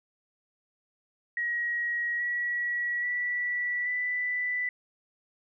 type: tone with pitch steps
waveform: sine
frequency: 1900 / 1927.6 / 1955.7 / 1984.1 Hz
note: A#6 / B6 / B6 / B6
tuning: +33 / -43 / -17 / +7 cents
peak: -27 dBFS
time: 1.37-4.69 s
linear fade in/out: 2 ms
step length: 830 ms
effects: none